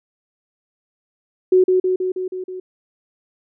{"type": "tone with echo", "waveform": "sine", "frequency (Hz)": 370, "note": "F#4", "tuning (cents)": 0, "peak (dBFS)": -9, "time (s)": [1.52, 1.64], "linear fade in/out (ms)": 5, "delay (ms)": 160, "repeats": 6, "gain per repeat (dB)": -3, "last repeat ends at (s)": 2.6, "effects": []}